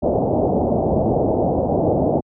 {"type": "low-pass noise", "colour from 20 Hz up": "white", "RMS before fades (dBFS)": -18, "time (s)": [0.02, 2.21], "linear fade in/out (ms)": 20, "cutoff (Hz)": 740, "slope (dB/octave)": 48, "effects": ["high-pass 60 Hz 12 dB/octave"]}